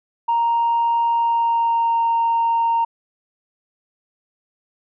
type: tone with pitch glide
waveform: sine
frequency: 932.3 to 923.7 Hz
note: A#5 to A#5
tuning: 0 to -16 cents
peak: -14 dBFS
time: 0.28-2.85 s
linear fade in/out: 10 ms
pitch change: -16 cents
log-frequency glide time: 1.1-2 s
effects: tanh soft clip ceiling -12 dBFS